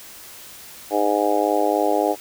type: harmonic tone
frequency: 103.5 Hz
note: G#2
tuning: 5 cents flat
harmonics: 3 / 4 / 5 / 6 / 7 / 8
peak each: -24 / -24 / -24 / -24 / -24 / -24 dBFS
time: 0.9-2.16 s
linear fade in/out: 50 ms
effects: white hiss -41 dBFS RMS until 2.2 s